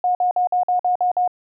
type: tone bursts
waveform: sine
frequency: 723 Hz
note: F#5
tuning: 40 cents flat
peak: -15 dBFS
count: 8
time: 0.04-1.277 s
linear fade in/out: 2 ms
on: 110 ms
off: 51 ms
effects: none